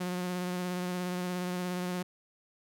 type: tone with vibrato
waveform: sawtooth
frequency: 180 Hz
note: F#3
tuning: 47 cents flat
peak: -28 dBFS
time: 0-2.03 s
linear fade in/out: 10 ms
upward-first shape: sine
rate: 17 Hz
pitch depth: 19 cents each way
effects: none